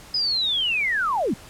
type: linear sweep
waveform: sine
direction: down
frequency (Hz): 5060 to 163.5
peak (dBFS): -20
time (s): 0.14-1.34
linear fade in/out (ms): 5
effects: pink hiss -45 dBFS RMS until 1.49 s + low-pass 12000 Hz 12 dB/octave